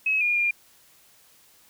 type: tone with pitch steps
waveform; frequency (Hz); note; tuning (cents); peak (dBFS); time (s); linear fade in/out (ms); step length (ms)
sine; 2565 / 2427 / 2406; E7 / D#7 / D7; -48 / -44 / +41; -20; 0.06-0.51; 5; 150
effects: white hiss -57 dBFS RMS until 1.69 s